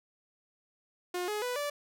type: tone with pitch steps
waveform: sawtooth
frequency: 357.8 / 420.6 / 494.4 / 581.2 Hz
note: F4 / G#4 / B4 / D5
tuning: +42 / +22 / +2 / -18 cents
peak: -28 dBFS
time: 1.14-1.7 s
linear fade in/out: 5 ms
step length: 140 ms
effects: none